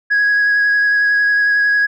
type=tone with vibrato; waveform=sine; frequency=1661.2 Hz; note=G#6; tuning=in tune; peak=-9 dBFS; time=0.1-1.87 s; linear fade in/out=20 ms; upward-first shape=triangle; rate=11 Hz; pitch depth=15 cents each way; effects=tanh soft clip ceiling -9 dBFS